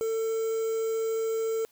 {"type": "tone with quantisation", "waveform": "triangle", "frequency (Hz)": 447.7, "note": "A4", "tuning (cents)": 30, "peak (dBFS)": -24, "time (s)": [0.01, 1.65], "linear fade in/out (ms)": 0, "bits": 7, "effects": ["white hiss -64 dBFS RMS until 1.71 s"]}